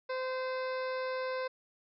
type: harmonic tone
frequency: 516 Hz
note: C5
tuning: 24 cents flat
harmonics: 1 / 2 / 3 / 4 / 5 / 7 / 8 / 9 / 10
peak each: -34 / -40 / -43 / -47 / -51 / -55 / -54 / -56 / -56 dBFS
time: 0.09-1.48 s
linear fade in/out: 10 ms
effects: none